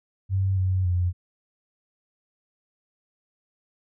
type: tone with pitch steps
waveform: sine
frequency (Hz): 96 / 93.3 / 89.1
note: G2 / F#2 / F2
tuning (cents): -36 / +15 / +35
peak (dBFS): -20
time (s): 0.29-1.13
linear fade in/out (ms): 50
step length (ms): 280
effects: none